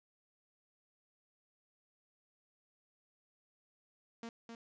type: tone with echo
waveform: sawtooth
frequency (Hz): 230.7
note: A#3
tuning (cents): -18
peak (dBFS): -39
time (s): 4.23-4.29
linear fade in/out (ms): 2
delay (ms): 260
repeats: 1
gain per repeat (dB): -4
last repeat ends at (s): 4.55
effects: resampled to 16000 Hz + 12-bit